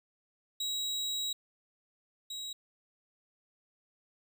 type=tone pair in turn; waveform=35% pulse; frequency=3850 / 3837 Hz; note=B7 / A#7; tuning=-45 / +49 cents; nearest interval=unison; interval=6 cents; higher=first; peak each=-30 / -36 dBFS; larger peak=first; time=0.6-1.33 / 2.3-2.53 s; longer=first; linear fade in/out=5 ms; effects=none